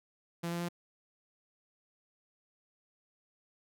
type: tone with pitch steps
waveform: sawtooth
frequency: 170 / 171.68 / 173.37 Hz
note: F3 / F3 / F3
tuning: -46 / -29 / -12 cents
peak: -30 dBFS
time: 0.43-0.688 s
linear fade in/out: 10 ms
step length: 86 ms
effects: none